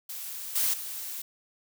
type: noise with level steps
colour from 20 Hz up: blue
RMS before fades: -38 / -26 / -37 dBFS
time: 0.09-1.22 s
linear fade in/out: 5 ms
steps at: 0.55 / 0.73 s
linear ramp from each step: 10 ms
effects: none